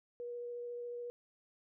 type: tone with vibrato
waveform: sine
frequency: 481.2 Hz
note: B4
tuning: 45 cents flat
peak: -40 dBFS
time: 0.2-1.1 s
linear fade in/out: 0 ms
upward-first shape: sine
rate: 14 Hz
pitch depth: 8 cents each way
effects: none